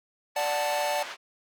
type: band-pass noise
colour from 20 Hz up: pink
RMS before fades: -39 dBFS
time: 0.35-1.17 s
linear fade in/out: 50 ms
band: 830 to 4100 Hz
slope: 12 dB/octave
type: chord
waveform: square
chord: D major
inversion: none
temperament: equal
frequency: 587.3 / 740 / 880 Hz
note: D5 / F#5 / A5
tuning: 0 / 0 / 0 cents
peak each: -30 / -32 / -31 dBFS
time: 0.36-1.03 s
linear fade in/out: 5 ms
effects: none